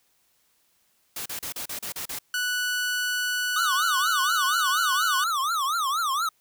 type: noise bursts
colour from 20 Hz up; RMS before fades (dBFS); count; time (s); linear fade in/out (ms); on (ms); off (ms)
white; -33; 8; 1.16-2.189; 5; 98; 35
type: tone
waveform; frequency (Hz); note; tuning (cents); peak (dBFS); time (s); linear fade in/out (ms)
sawtooth; 1480; F#6; 0; -21; 2.34-5.24; 2
type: tone with vibrato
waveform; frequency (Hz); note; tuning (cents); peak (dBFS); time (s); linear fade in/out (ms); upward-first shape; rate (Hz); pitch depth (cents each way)
square; 1208; D6; +48; -24; 3.56-6.29; 5; triangle; 4.2; 270
effects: white hiss -67 dBFS RMS until 6.4 s